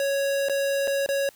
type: tone with dropouts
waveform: square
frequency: 554.4 Hz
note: C#5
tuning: in tune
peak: -23 dBFS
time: 0-1.29 s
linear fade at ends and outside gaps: 1 ms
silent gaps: 0.486-0.496 / 0.874-0.878 / 1.062-1.089 s
effects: white hiss -55 dBFS RMS until 1.35 s